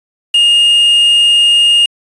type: tone with quantisation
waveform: triangle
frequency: 2839 Hz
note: F7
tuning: 28 cents sharp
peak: -4 dBFS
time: 0.34-1.86 s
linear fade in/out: 5 ms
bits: 4
effects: resampled to 22050 Hz